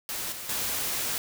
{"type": "noise with level steps", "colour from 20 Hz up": "white", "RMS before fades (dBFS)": [-33, -38, -30], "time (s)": [0.09, 1.18], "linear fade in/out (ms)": 0, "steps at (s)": [0.32, 0.49], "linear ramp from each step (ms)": 2, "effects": []}